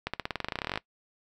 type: accelerating click train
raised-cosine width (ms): 0.3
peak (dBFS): -14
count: 20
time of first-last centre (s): 0.07-0.775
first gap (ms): 66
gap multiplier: 0.93
effects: noise-tail reverb RT60 0.1 s tail -20 dB re dry